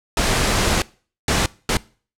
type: noise bursts at uneven times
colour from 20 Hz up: pink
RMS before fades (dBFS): -18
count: 3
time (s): 0.17-0.82 / 1.28-1.46 / 1.69-1.77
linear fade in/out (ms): 2
effects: noise-tail reverb RT60 0.4 s tail -22 dB re dry + low-pass 9000 Hz 12 dB/octave